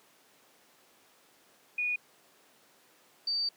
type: tone pair in turn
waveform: sine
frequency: 2459 / 4618 Hz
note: D#7 / D8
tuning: -21 / -30 cents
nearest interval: major seventh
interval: 1091 cents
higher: second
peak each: -28 dBFS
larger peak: neither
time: 1.78-1.96 / 3.27-3.49 s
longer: second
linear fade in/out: 5 ms
effects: pink hiss -62 dBFS RMS until 3.56 s + high-pass 300 Hz 12 dB/octave